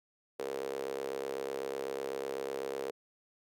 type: tone with high-pass filter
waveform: sawtooth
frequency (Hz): 68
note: C#2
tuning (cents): -33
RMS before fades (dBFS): -38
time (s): 0.39-2.91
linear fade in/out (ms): 5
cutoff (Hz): 450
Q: 6
effects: none